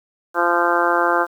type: harmonic tone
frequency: 172.9 Hz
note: F3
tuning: 17 cents flat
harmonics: 2 / 3 / 4 / 5 / 6 / 7 / 8 / 9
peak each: -23 / -23 / -23 / -23 / -23 / -23 / -23 / -23 dBFS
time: 0.34-1.27 s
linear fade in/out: 50 ms
effects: 8-bit